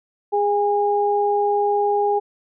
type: tone pair together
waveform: sine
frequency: 410.9 / 816.6 Hz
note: G#4 / G#5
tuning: -18 / -29 cents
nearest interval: octave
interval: 1189 cents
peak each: -19 dBFS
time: 0.32-2.2 s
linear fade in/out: 20 ms
effects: none